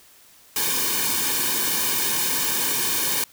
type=noise with comb filter; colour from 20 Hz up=white; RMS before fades=-23 dBFS; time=0.56-3.24 s; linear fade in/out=2 ms; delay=1.5 ms; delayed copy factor=-1; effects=white hiss -52 dBFS RMS until 3.32 s